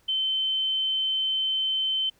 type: tone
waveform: sine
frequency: 3080 Hz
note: G7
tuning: 31 cents flat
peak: -23 dBFS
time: 0.08-2.1 s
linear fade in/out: 10 ms
effects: pink hiss -64 dBFS RMS until 2.19 s